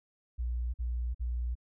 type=tone bursts; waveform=sine; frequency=60.1 Hz; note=B1; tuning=46 cents flat; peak=-30 dBFS; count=3; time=0.38-1.554 s; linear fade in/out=20 ms; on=360 ms; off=47 ms; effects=none